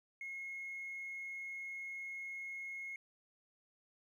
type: tone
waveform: triangle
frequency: 2163 Hz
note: C#7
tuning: 43 cents flat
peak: -39 dBFS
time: 0.21-2.96 s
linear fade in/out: 2 ms
effects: tanh soft clip ceiling -39 dBFS